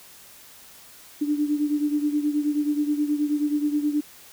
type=beating tone pair; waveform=sine; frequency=293.7 / 303.1 Hz; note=D4 / D#4; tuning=0 / -45 cents; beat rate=9.4 Hz; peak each=-22 / -27 dBFS; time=1.21-4.01 s; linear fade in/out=10 ms; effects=white hiss -48 dBFS RMS until 4.32 s